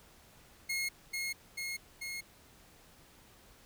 sawtooth tone with echo, 2157 Hz, C#7, 48 cents flat, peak -29 dBFS, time 0.69-0.89 s, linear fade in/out 10 ms, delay 440 ms, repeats 3, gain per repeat -2 dB, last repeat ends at 2.21 s, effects pink hiss -60 dBFS RMS until 3.65 s

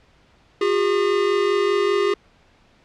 square tone pair together, 360.5 / 405.6 Hz, F#4 / G#4, -45 / -41 cents, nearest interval major second, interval 204 cents, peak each -23 / -19 dBFS, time 0.61-2.14 s, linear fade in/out 5 ms, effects pink hiss -56 dBFS RMS until 2.84 s + low-pass 4000 Hz 12 dB/octave

